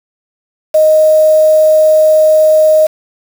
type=tone with quantisation; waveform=sine; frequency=622.3 Hz; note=D#5; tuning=in tune; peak=-4 dBFS; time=0.74-2.87 s; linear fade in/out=10 ms; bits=4; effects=none